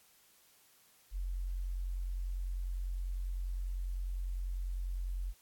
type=tone; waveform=sine; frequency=45 Hz; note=F#1; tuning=47 cents flat; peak=-34 dBFS; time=1.11-5.34 s; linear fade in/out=50 ms; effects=white hiss -65 dBFS RMS until 5.41 s + AAC 64 kbps